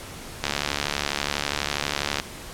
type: click train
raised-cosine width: 0.2 ms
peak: -6 dBFS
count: 128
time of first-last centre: 0.44-2.199 s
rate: 72.2 Hz
effects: pink hiss -39 dBFS RMS until 2.53 s + low-pass 12000 Hz 12 dB/octave